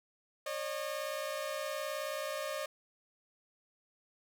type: tone pair together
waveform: sawtooth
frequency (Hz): 548 / 607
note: C#5 / D#5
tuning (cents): -20 / -43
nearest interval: major second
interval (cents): 177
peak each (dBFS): -36 / -34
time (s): 0.46-2.66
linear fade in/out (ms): 5
effects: none